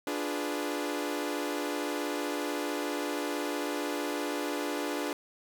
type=chord; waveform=sawtooth; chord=D diminished seventh; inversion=none; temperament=equal; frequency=293.7 / 349.2 / 415.3 / 493.9 Hz; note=D4 / F4 / Ab4 / Cb5; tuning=0 / 0 / 0 / 0 cents; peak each=-30 / -34 / -34 / -35 dBFS; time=0.07-5.13 s; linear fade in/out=2 ms; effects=none